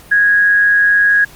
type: tone with amplitude modulation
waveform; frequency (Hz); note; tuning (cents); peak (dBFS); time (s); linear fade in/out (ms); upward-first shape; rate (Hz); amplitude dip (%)
sine; 1654; G#6; -8; -6; 0.11-1.25; 10; sine; 182; 35
effects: pink hiss -40 dBFS RMS until 1.35 s + Opus 48 kbps